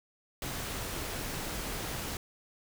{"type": "noise", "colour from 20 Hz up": "pink", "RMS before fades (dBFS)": -37, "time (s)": [0.42, 2.17], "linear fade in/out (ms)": 2, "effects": []}